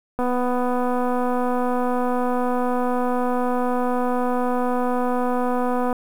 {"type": "click train", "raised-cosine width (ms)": 1, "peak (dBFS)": -11, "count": 1424, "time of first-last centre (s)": [0.19, 5.928], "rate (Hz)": 248, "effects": ["7-bit"]}